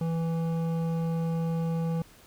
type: tone with hard clipping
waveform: sine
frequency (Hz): 165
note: E3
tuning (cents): +2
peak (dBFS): -28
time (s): 0.01-2.02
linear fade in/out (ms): 2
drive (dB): 11
effects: pink hiss -55 dBFS RMS until 2.26 s